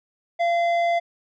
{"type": "tone with low-pass filter", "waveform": "square", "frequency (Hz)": 686, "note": "F5", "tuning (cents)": -31, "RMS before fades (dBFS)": -21, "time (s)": [0.39, 1], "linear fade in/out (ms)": 20, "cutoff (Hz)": 2300, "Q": 0.82, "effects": []}